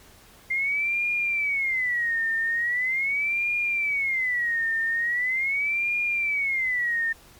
sine tone with vibrato, 2093 Hz, C7, in tune, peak -22 dBFS, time 0.5-7.13 s, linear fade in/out 10 ms, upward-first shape sine, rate 0.41 Hz, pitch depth 250 cents each way, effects pink hiss -52 dBFS RMS until 7.39 s + MP3 96 kbps

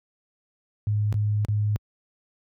sine tone with dropouts, 104.9 Hz, G#2, 18 cents sharp, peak -20 dBFS, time 0.87-1.76 s, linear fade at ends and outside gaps 0 ms, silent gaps 1.126-1.142 / 1.449-1.485 s, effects high-pass 60 Hz 12 dB/octave

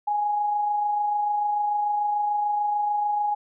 sine tone with amplitude modulation, 830.6 Hz, G#5, in tune, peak -20 dBFS, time 0.07-3.35 s, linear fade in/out 10 ms, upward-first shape sine, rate 26.8 Hz, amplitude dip 30%, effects none

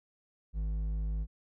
sine tone with hard clipping, 52.7 Hz, G#1, 26 cents sharp, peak -32 dBFS, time 0.53-1.27 s, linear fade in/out 50 ms, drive 6 dB, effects none

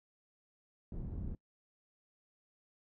pink low-pass noise, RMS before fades -41 dBFS, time 0.92-1.35 s, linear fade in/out 2 ms, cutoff 200 Hz, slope 12 dB/octave, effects noise-tail reverb RT60 0.1 s tail -23 dB re dry

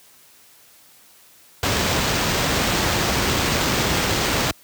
pink noise with sample-and-hold, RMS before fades -20 dBFS, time 1.63-4.51 s, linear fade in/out 2 ms, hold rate 11025 Hz, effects white hiss -51 dBFS RMS until 4.63 s + high-pass 60 Hz 12 dB/octave

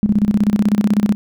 sine tone with tremolo, 207.7 Hz, G#3, in tune, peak -9 dBFS, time 0.03-1.15 s, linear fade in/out 0 ms, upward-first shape square, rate 16 Hz, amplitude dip 80%, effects none

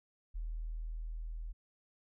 sine tone with level ramp, 40.16 Hz, E1, 44 cents flat, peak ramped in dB -36 to -39 dBFS, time 0.34-1.53 s, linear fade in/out 20 ms, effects none

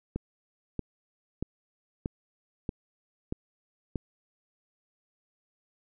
click train, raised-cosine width 3 ms, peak -18 dBFS, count 7, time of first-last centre 0.16-3.957 s, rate 1.58 Hz, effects none

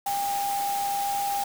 sine tone in noise, 802 Hz, G5, 39 cents sharp, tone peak -25 dBFS, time 0.06-1.44 s, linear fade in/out 5 ms, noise white, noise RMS -35 dBFS, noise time 0.06-1.44 s, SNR +7 dB, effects none

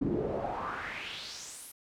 brown noise with band-pass filter sweep, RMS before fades -36 dBFS, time 0.01-1.72 s, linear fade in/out 10 ms, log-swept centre 260 to 12000 Hz, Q 3.2, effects none

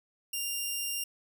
10% pulse tone, 2794 Hz, F7, in tune, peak -23 dBFS, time 0.33-1.04 s, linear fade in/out 5 ms, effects none

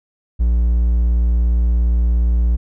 triangle tone, 58.6 Hz, A#1, 10 cents sharp, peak -10 dBFS, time 0.39-2.57 s, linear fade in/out 20 ms, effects none

